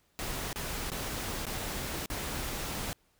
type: noise with dropouts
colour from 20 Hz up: pink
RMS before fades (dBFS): -36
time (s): 0.19-2.93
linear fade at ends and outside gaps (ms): 0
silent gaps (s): 0.529-0.559 / 0.902-0.918 / 1.454-1.467 / 2.059-2.101
effects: pink hiss -70 dBFS RMS until 3.19 s